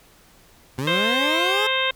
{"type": "linear sweep", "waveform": "20% pulse", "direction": "up", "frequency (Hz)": [123.47, 435.7], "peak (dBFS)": -19, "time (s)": [0.78, 1.67], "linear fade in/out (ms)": 5}
{"type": "harmonic tone", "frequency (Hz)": 525, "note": "C5", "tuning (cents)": 6, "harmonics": [1, 2, 3, 4, 5, 6, 7], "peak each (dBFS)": [-27, -27, -27, -27, -27, -27, -27], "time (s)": [0.87, 1.91], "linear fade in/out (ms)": 5}
{"effects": ["pink hiss -53 dBFS RMS until 1.95 s"]}